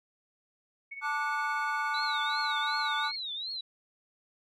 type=tone with tremolo; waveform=sine; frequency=2217 Hz; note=C#7; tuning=in tune; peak=-37 dBFS; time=0.91-3.16 s; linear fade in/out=10 ms; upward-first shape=sine; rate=17 Hz; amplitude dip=65%
type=chord; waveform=triangle; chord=D major; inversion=second; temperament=equal with one note detuned; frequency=880 / 1174.7 / 1463 Hz; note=A5 / D6 / F#6; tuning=0 / 0 / -20 cents; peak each=-32 / -32 / -31 dBFS; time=1.01-3.12 s; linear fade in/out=50 ms
type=tone with vibrato; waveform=sine; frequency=3879 Hz; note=B7; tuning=32 cents flat; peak=-34 dBFS; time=1.94-3.61 s; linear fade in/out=5 ms; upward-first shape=triangle; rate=2.7 Hz; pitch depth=200 cents each way
effects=none